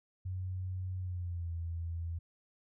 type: tone with pitch glide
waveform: sine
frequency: 92.5 to 83.85 Hz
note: F#2 to E2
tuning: 0 to +30 cents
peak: -35 dBFS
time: 0.25-2.19 s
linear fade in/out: 10 ms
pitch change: -170 cents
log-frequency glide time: 0.99-1.52 s
effects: none